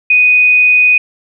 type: tone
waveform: sine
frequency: 2488 Hz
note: D#7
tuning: 1 cent flat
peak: -5 dBFS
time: 0.1-0.98 s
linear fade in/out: 5 ms
effects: none